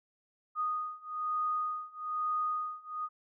sine beating tone pair, 1238 / 1239.1 Hz, D#6 / D#6, -9 / -8 cents, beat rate 1.1 Hz, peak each -35 / -34 dBFS, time 0.55-3.09 s, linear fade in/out 50 ms, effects none

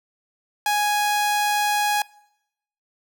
sawtooth tone, 830.6 Hz, G#5, in tune, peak -15 dBFS, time 0.66-2.02 s, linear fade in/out 2 ms, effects noise-tail reverb RT60 0.8 s tail -23 dB re dry

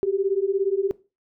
sine beating tone pair, 381.8 / 398.8 Hz, G4 / G4, -46 / +30 cents, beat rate 17 Hz, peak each -23 dBFS, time 0.03-0.91 s, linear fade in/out 0 ms, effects noise-tail reverb RT60 0.3 s tail -20 dB re dry

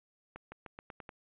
accelerating click train, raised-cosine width 0.5 ms, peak -30 dBFS, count 7, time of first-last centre 0.36-1.092 s, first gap 160 ms, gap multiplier 0.89, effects resampled to 8000 Hz

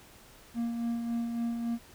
triangle tone with tremolo, 233.8 Hz, A#3, 5 cents sharp, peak -26 dBFS, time 0.54-1.79 s, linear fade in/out 50 ms, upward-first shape sine, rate 3.6 Hz, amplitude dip 40%, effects pink hiss -55 dBFS RMS until 1.94 s

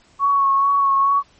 sine tone with vibrato, 1108.7 Hz, C#6, in tune, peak -13 dBFS, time 0.19-1.23 s, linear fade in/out 50 ms, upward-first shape sine, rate 2.3 Hz, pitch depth 23 cents each way, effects pink hiss -54 dBFS RMS until 1.39 s + MP3 32 kbps

